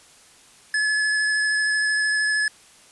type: tone with vibrato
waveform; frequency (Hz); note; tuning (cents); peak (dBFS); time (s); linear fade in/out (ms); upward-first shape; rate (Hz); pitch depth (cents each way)
square; 1711; A6; -49; -20; 0.74-2.48; 2; sine; 13; 9
effects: white hiss -51 dBFS RMS until 2.91 s + resampled to 24000 Hz